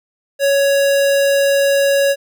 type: tone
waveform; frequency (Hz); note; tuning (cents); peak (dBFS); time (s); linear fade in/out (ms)
square; 557; C#5; +8; -12; 0.39-2.16; 50
effects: none